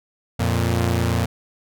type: tone pair together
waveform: sawtooth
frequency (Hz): 87.31 / 116.04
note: F2 / A#2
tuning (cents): 0 / -7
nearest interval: perfect fourth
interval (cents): 493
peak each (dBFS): -17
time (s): 0.39-1.26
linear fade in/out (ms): 10
effects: none